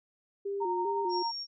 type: tone with vibrato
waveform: sine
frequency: 378 Hz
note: F#4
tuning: 37 cents sharp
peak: -31 dBFS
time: 0.45-1.23 s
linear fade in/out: 10 ms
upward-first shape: square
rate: 2.5 Hz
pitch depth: 92 cents each way
type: tone with tremolo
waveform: sine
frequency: 925 Hz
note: A#5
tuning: 14 cents flat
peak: -29 dBFS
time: 0.6-1.32 s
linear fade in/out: 20 ms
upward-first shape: sine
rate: 11 Hz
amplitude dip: 30%
type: tone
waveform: sine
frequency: 5540 Hz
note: F8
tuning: 15 cents flat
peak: -35 dBFS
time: 1.09-1.47 s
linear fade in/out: 50 ms
effects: none